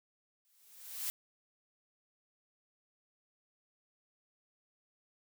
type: noise with exponential growth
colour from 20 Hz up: blue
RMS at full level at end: -35 dBFS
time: 0.45-1.1 s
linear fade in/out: 0 ms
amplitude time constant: 140 ms
effects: none